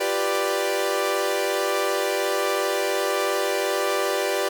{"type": "chord", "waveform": "sawtooth", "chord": "G dominant seventh", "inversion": "third", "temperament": "equal", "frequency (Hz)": [349.2, 392, 493.9, 587.3], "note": ["F4", "G4", "B4", "D5"], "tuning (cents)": [0, 0, 0, 0], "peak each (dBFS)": [-28, -22, -24, -22], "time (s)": [0, 4.49], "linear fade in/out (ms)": 10, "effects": []}